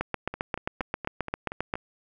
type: two click trains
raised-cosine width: 0.5 ms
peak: -19 / -12 dBFS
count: 7 / 14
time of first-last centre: 0.34-1.755 / 0.01-1.739 s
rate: 4.24 / 7.52 Hz
effects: none